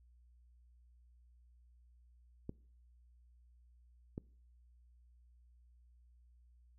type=clicks; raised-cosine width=3 ms; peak=-28 dBFS; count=2; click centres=2.494 / 4.179 s; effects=noise-tail reverb RT60 0.5 s tail -24 dB re dry + added 60 Hz sine -62 dBFS peak until 6.78 s